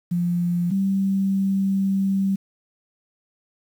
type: tone pair in turn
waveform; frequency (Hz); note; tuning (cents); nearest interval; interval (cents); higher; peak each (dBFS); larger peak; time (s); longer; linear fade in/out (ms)
sine; 174.61 / 194.3; F3 / G3; 0 / -15; major second; 185; second; -19 / -18; second; 0.11-0.71 / 0.71-2.36; second; 10
effects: 8-bit